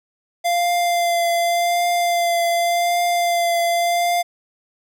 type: tone with vibrato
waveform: square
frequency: 692 Hz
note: F5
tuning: 16 cents flat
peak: -17 dBFS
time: 0.44-4.23 s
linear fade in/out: 20 ms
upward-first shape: triangle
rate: 0.87 Hz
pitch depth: 21 cents each way
effects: none